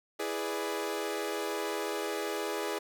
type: chord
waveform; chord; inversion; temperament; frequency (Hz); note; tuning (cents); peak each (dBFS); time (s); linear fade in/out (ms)
sawtooth; E dominant seventh; none; equal; 329.6 / 415.3 / 493.9 / 587.3; E4 / G#4 / B4 / D5; 0 / 0 / 0 / 0; -35 / -31 / -36 / -36; 0.19-2.79; 10
effects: none